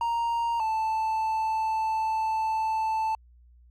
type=tone pair in turn; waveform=triangle; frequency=932.3 / 880.9 Hz; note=A#5 / A5; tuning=0 / +2 cents; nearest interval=minor second; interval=98 cents; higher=first; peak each=-22 dBFS; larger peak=neither; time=0.01-0.6 / 0.6-3.15 s; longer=second; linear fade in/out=2 ms; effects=added 60 Hz sine -52 dBFS peak until 3.7 s + MP3 64 kbps